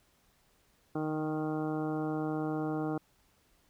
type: harmonic tone with a mistuned harmonic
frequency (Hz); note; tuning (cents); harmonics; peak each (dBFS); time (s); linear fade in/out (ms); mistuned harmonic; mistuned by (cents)
155; D#3; -6; 1 / 2 / 3 / 4 / 5 / 6 / 7 / 8 / 9; -38 / -33 / -39 / -44 / -41 / -54 / -48 / -49 / -49; 0.95-2.98; 5; 1; -16
effects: pink hiss -69 dBFS RMS until 3.69 s